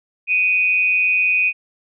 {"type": "tone with amplitude modulation", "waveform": "sine", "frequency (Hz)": 2489, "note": "D#7", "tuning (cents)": 0, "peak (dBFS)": -11, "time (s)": [0.27, 1.53], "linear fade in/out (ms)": 50, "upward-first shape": "sine", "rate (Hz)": 188, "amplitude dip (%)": 60, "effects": []}